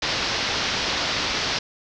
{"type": "low-pass noise", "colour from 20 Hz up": "white", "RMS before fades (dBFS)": -25, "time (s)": [0.02, 1.59], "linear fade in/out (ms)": 5, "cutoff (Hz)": 5500, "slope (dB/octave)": 48, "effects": []}